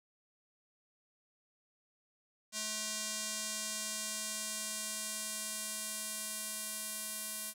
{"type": "tone with band-pass filter sweep", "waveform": "square", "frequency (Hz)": 215.3, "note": "A3", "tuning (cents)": -37, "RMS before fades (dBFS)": -40, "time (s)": [2.52, 7.54], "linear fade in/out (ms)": 50, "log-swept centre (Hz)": [6900, 11000], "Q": 1.4, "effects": ["10-bit"]}